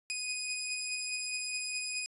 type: beating tone pair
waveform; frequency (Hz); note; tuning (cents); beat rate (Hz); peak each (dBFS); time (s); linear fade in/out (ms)
15% pulse; 2491 / 2495.8; D#7 / D#7; +1 / +5; 4.8; -28 / -36; 0.1-2.06; 0
effects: resampled to 24000 Hz